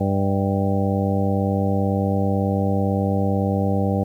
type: harmonic tone with a mistuned harmonic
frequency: 98 Hz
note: G2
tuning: in tune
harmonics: 1 / 2 / 3 / 4 / 5 / 6 / 7 / 8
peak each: -22 / -22 / -28 / -33 / -27 / -29 / -37 / -29 dBFS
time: 0-4.04 s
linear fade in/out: 10 ms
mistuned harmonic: 7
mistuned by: -74 cents
effects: 9-bit